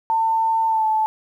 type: tone with pitch glide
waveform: sine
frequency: 897 to 872 Hz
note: A5 to A5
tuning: +33 to -16 cents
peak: -16 dBFS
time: 0.1-1.06 s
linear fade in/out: 0 ms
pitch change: -49 cents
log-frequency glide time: 0.67-0.86 s
effects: 9-bit